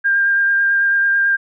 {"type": "tone with vibrato", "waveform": "sine", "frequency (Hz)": 1600, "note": "G6", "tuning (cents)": 35, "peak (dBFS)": -12, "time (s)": [0.04, 1.37], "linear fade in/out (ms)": 20, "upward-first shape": "triangle", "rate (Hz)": 9.1, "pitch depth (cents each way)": 15, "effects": []}